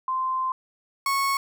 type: tone pair in turn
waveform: sine / 35% pulse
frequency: 1040 / 1101.8 Hz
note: C6 / C#6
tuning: -11 / -11 cents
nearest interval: minor second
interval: 100 cents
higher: second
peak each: -23 / -20 dBFS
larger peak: second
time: 0.08-0.52 / 1.06-1.37 s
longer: first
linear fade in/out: 2 ms
effects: none